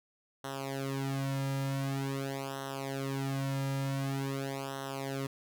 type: tone with flanger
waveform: sawtooth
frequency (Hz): 136.4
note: C#3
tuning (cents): -28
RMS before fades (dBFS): -35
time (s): 0.44-5.27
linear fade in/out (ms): 5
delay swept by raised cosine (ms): 0.42 to 2.72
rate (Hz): 0.46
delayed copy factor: -0.95
effects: none